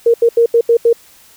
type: tone bursts at uneven times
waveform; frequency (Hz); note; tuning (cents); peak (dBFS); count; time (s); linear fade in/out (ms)
sine; 466.2; A#4; 0; -6; 6; 0.06-0.14 / 0.22-0.29 / 0.37-0.46 / 0.54-0.61 / 0.69-0.77 / 0.85-0.93; 5
effects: white hiss -45 dBFS RMS until 1.36 s